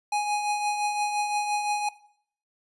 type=tone with tremolo; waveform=square; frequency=831 Hz; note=G#5; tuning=1 cent sharp; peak=-23 dBFS; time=0.12-1.89 s; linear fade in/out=5 ms; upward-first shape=triangle; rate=5.8 Hz; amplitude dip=50%; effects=noise-tail reverb RT60 0.6 s tail -18 dB re dry + resampled to 24000 Hz